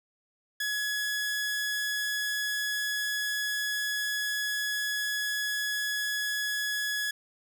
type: tone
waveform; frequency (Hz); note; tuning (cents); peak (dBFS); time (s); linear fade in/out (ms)
sawtooth; 1687; G#6; +27; -25; 0.6-7.11; 5
effects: none